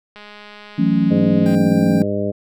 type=click train; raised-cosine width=0.3 ms; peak=-23 dBFS; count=290; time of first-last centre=0.16-1.549 s; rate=208 Hz
type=chord; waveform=sine; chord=F# minor seventh; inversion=third; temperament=equal; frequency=164.81 / 185 / 220 / 277.2 Hz; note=E3 / F#3 / A3 / C#4; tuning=0 / 0 / 0 / 0 cents; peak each=-19 / -18 / -18 / -18 dBFS; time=0.78-2.03 s; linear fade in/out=10 ms
type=harmonic tone; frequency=101.4 Hz; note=G#2; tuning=41 cents flat; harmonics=1 / 2 / 3 / 4 / 5 / 6; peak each=-27 / -23 / -27 / -25 / -27 / -24 dBFS; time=1.1-2.32 s; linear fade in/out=20 ms
type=tone; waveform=25% pulse; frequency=790 Hz; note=G5; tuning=13 cents sharp; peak=-27 dBFS; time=1.46-2.02 s; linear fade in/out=0 ms
effects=none